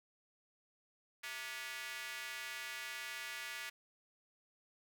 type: tone with high-pass filter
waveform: square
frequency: 130.81 Hz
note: C3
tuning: in tune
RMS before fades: -45 dBFS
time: 1.23-3.7 s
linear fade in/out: 10 ms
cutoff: 1900 Hz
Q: 1.9
effects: none